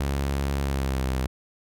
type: tone with pitch glide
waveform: sawtooth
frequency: 69.4 to 65.13 Hz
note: C#2 to C2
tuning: +3 to -7 cents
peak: -20 dBFS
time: 0-1.27 s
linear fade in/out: 5 ms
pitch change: -110 cents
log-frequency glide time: 0.61-1.09 s
effects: none